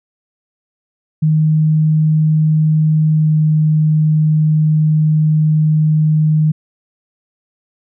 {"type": "tone with pitch glide", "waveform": "sine", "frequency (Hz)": [155.56, 154.66], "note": ["D#3", "D#3"], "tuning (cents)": [0, -10], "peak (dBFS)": -9, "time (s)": [1.22, 6.52], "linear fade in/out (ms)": 10, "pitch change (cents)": -10, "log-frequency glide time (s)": [3.14, 3.33], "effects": []}